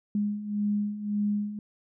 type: beating tone pair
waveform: sine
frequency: 205.5 / 207.3 Hz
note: G#3 / G#3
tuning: -18 / -3 cents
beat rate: 1.8 Hz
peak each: -32 / -27 dBFS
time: 0.15-1.59 s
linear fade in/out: 2 ms
effects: none